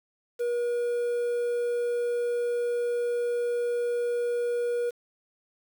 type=tone with quantisation; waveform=triangle; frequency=480 Hz; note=B4; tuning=49 cents flat; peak=-23 dBFS; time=0.39-4.91 s; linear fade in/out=20 ms; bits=8; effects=none